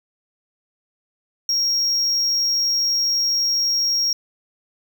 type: tone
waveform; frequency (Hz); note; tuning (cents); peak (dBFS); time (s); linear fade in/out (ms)
triangle; 5588; F8; 0; -16; 1.49-4.13; 2
effects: none